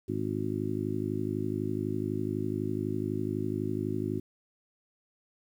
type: harmonic tone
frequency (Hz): 52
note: G#1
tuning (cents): +3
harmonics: 2 / 3 / 4 / 5 / 6 / 7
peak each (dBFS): -36 / -39 / -38 / -36 / -35 / -35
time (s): 0.08-4.2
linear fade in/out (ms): 10
effects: 10-bit